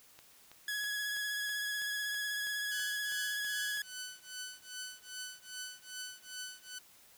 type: click train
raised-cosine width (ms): 0.2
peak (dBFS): -35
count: 12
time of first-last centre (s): 0.19-3.773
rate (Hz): 3.07
type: tone with vibrato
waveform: sawtooth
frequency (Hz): 1677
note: G#6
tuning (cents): +16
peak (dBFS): -31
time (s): 0.68-3.82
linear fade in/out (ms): 2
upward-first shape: triangle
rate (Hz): 16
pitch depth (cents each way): 22
type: tone with tremolo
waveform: 10% pulse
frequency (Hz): 1501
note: F#6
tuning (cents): +24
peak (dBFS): -31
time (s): 2.71-6.79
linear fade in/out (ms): 10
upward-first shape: triangle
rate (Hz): 2.5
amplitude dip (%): 100
effects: white hiss -61 dBFS RMS until 7.17 s